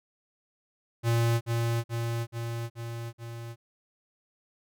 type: tone with echo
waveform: square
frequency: 116.54 Hz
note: A#2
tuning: in tune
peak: -23 dBFS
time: 1.03-1.41 s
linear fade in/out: 50 ms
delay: 430 ms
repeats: 5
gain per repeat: -3 dB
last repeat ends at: 3.56 s
effects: none